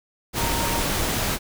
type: tone in noise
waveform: sine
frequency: 927 Hz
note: A#5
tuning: 10 cents flat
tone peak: -29 dBFS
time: 0.36-0.84 s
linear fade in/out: 50 ms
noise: pink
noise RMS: -24 dBFS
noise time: 0.33-1.39 s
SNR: -8 dB
effects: none